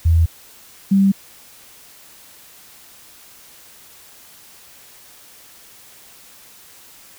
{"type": "tone pair in turn", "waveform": "sine", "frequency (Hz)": [82.41, 195.46], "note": ["E2", "G3"], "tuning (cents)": [0, -5], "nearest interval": "octave + minor third", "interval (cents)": 1495, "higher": "second", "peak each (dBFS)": -10, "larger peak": "neither", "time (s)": [[0.05, 0.26], [0.91, 1.12]], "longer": "neither", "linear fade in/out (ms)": 10, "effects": ["white hiss -45 dBFS RMS until 7.18 s"]}